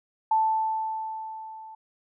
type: tone with level ramp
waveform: sine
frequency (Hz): 880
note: A5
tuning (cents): 0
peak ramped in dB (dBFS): -18 to -41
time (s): 0.31-1.75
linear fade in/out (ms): 5
effects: none